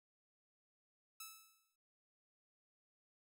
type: tone with exponential decay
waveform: 5% pulse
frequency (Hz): 1307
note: E6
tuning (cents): -15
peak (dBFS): -35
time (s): 1.2-1.76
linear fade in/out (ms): 5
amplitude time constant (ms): 120
effects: none